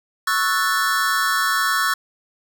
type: chord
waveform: square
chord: F# minor seventh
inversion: second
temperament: equal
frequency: 1108.7 / 1318.5 / 1480 / 1760 Hz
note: C#6 / E6 / F#6 / A6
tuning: 0 / 0 / 0 / 0 cents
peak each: -24 dBFS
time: 0.27-1.94 s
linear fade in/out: 5 ms
effects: none